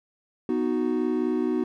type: chord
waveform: triangle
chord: B major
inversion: none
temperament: equal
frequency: 246.9 / 311.1 / 370 Hz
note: B3 / D#4 / F#4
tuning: 0 / 0 / 0 cents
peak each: -25 dBFS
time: 0.49-1.64 s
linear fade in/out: 2 ms
effects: none